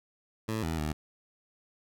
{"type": "tone with pitch steps", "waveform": "15% pulse", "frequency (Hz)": [110.4, 81, 76.3], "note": ["A2", "E2", "D#2"], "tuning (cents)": [6, -30, -33], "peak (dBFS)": -24, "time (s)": [0.48, 0.93], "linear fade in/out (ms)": 10, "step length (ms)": 150, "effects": []}